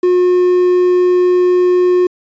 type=tone with quantisation; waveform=triangle; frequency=360.4 Hz; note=F#4; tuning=45 cents flat; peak=-6 dBFS; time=0.03-2.07 s; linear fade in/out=5 ms; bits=6; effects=resampled to 16000 Hz